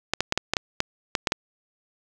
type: clicks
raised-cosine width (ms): 0.2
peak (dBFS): -4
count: 10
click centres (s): 0.136 / 0.206 / 0.324 / 0.376 / 0.536 / 0.568 / 0.804 / 1.152 / 1.272 / 1.321
effects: none